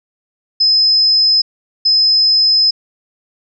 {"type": "tone bursts at uneven times", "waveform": "sine", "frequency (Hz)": 5100, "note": "D#8", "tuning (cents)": 42, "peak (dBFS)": -8, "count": 2, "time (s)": [[0.6, 1.42], [1.85, 2.71]], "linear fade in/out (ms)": 10, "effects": []}